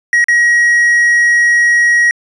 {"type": "tone with dropouts", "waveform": "triangle", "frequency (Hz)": 1900, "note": "A#6", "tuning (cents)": 33, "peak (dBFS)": -5, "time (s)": [0.13, 2.11], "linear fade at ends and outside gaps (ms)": 1, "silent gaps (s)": [0.242, 0.284], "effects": ["resampled to 22050 Hz"]}